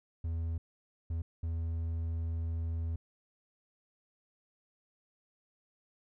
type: tone bursts at uneven times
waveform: triangle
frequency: 82.41 Hz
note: E2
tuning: in tune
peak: -30 dBFS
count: 3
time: 0.24-0.58 / 1.1-1.22 / 1.43-2.96 s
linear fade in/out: 5 ms
effects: none